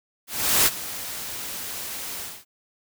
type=noise with ADSR envelope; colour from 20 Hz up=white; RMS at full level=-17 dBFS; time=0.27-2.45 s; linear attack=390 ms; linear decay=38 ms; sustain=-16 dB; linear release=240 ms; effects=none